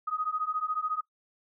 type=beating tone pair; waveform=sine; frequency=1244.5 / 1258.5 Hz; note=D#6 / D#6; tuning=0 / +19 cents; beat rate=14 Hz; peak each=-32 / -31 dBFS; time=0.07-1.01 s; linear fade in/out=10 ms; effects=noise-tail reverb RT60 0.1 s tail -22 dB re dry